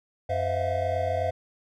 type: tone cluster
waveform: triangle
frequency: 91.5 / 513 / 641 / 669 / 712 Hz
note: F#2 / C5 / E5 / E5 / F5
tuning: -19 / -34 / -49 / +25 / +33 cents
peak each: -29 dBFS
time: 0.29-1.31 s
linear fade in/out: 10 ms
effects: none